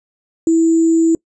sine tone with sample-and-hold, 327.6 Hz, E4, 11 cents flat, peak -9 dBFS, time 0.47-1.15 s, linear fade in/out 2 ms, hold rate 7350 Hz, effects noise-tail reverb RT60 0.1 s tail -25 dB re dry + resampled to 22050 Hz

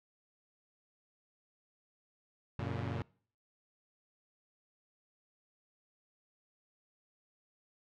sawtooth chord, F# major, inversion none, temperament equal with one note detuned, 92.5 / 116.54 / 141.34 Hz, F#2 / A#2 / C#3, 0 / 0 / +34 cents, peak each -36 / -35 / -37 dBFS, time 2.59-3.02 s, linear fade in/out 0 ms, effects noise-tail reverb RT60 0.5 s tail -24 dB re dry + low-pass 3000 Hz 12 dB/octave

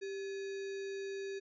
sine tone with sample-and-hold, 392 Hz, G4, in tune, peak -38 dBFS, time 0.01-1.4 s, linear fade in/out 20 ms, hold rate 2100 Hz, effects resampled to 16000 Hz

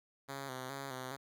5% pulse tone with vibrato, 133.3 Hz, C3, 33 cents sharp, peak -30 dBFS, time 0.28-1.17 s, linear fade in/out 20 ms, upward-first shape square, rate 2.4 Hz, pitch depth 56 cents each way, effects none

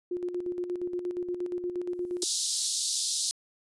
sine tone with tremolo, 355.7 Hz, F4, 32 cents sharp, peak -28 dBFS, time 0.11-2.24 s, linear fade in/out 5 ms, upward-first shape square, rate 8.5 Hz, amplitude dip 55%
violet noise with exponential growth, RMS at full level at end -35 dBFS, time 1.89-2.68 s, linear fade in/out 5 ms, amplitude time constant 170 ms
pink band-pass noise, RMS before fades -30 dBFS, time 2.22-3.31 s, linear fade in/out 0 ms, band 3800 to 10000 Hz, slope 48 dB/octave
effects resampled to 24000 Hz

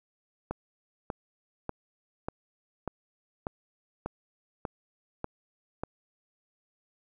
click train, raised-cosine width 1 ms, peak -18 dBFS, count 10, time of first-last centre 0.51-5.835 s, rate 1.69 Hz, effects 10-bit

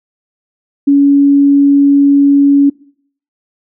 sine tone, 281.6 Hz, C#4, 27 cents sharp, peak -4 dBFS, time 0.87-2.7 s, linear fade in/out 10 ms, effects noise-tail reverb RT60 0.6 s tail -23 dB re dry

